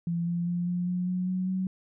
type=tone with pitch steps; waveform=sine; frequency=170 / 172.37 / 174.78 / 177.22 / 179.69 / 182.2 / 184.74 / 187.32 Hz; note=F3 / F3 / F3 / F3 / F3 / F#3 / F#3 / F#3; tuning=-46 / -22 / +2 / +26 / +50 / -26 / -2 / +22 cents; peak=-26 dBFS; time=0.07-1.67 s; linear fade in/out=2 ms; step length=200 ms; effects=none